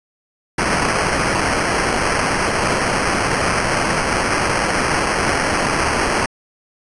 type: noise with sample-and-hold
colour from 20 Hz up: violet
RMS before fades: -18 dBFS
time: 0.58-6.26 s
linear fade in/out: 5 ms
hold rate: 3675 Hz
effects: resampled to 24000 Hz